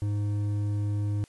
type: tone with hard clipping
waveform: triangle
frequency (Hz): 103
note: G#2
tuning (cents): -14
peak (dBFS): -27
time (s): 0.02-1.24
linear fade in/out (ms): 0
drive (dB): 10
effects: white hiss -60 dBFS RMS until 1.28 s + resampled to 24000 Hz